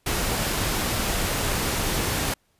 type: noise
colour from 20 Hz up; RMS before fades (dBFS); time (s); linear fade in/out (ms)
pink; -25; 0.06-2.34; 5
effects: pink hiss -67 dBFS RMS until 2.59 s + resampled to 32000 Hz